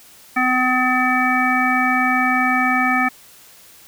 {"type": "harmonic tone", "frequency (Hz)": 253.9, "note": "B3", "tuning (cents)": 48, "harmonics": [1, 3, 5, 7, 9], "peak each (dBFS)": [-21, -21, -21, -21, -21], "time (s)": [0.36, 3.09], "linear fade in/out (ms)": 10, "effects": ["white hiss -46 dBFS RMS until 3.87 s"]}